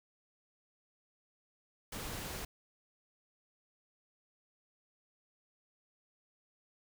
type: noise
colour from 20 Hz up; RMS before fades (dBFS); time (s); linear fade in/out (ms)
pink; -42; 1.92-2.45; 5
effects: none